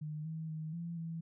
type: tone with pitch steps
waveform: sine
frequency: 152.5 / 159.9 / 156.9 / 169.3 / 164.5 Hz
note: D#3 / D#3 / D#3 / E3 / E3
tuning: -34 / +48 / +15 / +46 / -3 cents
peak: -38 dBFS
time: 0.01-1.21 s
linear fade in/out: 10 ms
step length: 240 ms
effects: none